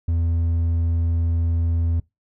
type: tone with hard clipping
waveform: sine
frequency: 83.6 Hz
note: E2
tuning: 25 cents sharp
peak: -19 dBFS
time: 0.08-2 s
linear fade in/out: 5 ms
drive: 3 dB
effects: noise-tail reverb RT60 0.2 s tail -23 dB re dry